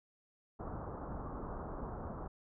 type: low-pass noise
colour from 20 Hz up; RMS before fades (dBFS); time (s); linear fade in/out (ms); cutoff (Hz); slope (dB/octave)
pink; -43; 0.59-2.28; 10; 1300; 48
effects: none